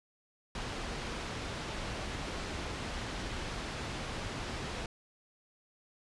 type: low-pass noise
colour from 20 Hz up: pink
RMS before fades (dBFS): -39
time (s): 0.55-4.86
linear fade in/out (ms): 2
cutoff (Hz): 5000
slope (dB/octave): 12
effects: resampled to 24000 Hz